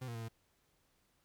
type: tone with pitch steps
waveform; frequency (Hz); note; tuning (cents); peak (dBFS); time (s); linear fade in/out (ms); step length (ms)
40% pulse; 128.4 / 117.5 / 114.3 / 113.4; C3 / A#2 / A#2 / A#2; -32 / +14 / -34 / -47; -40; 0.01-0.286; 10; 69
effects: pink hiss -75 dBFS RMS until 1.24 s